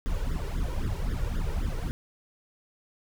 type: noise with flanger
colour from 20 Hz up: brown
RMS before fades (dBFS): -29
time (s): 0.06-1.91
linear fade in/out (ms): 0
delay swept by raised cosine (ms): 0.57 to 2.17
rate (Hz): 3.8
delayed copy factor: +0.95
effects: none